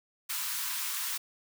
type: high-pass noise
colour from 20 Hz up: white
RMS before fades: -34 dBFS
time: 0.29-1.18 s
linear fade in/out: 10 ms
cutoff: 900 Hz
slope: 96 dB/octave
effects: none